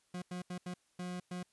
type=tone bursts at uneven times; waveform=40% pulse; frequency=179.6 Hz; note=F3; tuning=49 cents sharp; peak=-38 dBFS; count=6; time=0.14-0.22 / 0.31-0.42 / 0.5-0.58 / 0.66-0.74 / 0.99-1.2 / 1.31-1.43 s; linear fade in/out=5 ms; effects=white hiss -74 dBFS RMS until 1.52 s + resampled to 24000 Hz